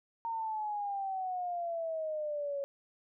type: exponential sweep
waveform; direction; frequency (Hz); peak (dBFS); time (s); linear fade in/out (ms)
sine; down; 924 to 554.4; -33; 0.25-2.64; 0
effects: none